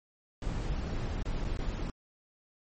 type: noise with dropouts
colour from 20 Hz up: brown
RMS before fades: -33 dBFS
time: 0.42-1.9 s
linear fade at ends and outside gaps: 1 ms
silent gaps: 1.226-1.255 / 1.443-1.449 / 1.574-1.59 s
effects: MP3 32 kbps